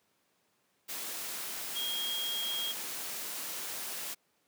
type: tone in noise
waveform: sine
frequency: 3256 Hz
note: G#7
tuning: 35 cents flat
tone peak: -33 dBFS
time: 1.75-2.73 s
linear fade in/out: 20 ms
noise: white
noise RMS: -39 dBFS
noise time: 0.88-4.15 s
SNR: +3 dB
effects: pink hiss -73 dBFS RMS until 4.47 s + high-pass 200 Hz 12 dB/octave